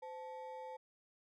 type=ring-modulated tone; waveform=triangle; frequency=695 Hz; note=F5; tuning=9 cents flat; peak=-40 dBFS; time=0.02-0.77 s; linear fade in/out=10 ms; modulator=180 Hz; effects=none